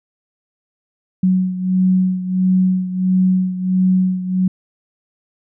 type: beating tone pair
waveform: sine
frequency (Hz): 185 / 186.5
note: F#3 / F#3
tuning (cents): 0 / +14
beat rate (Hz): 1.5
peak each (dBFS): -14 / -19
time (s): 1.23-4.48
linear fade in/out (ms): 5
effects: none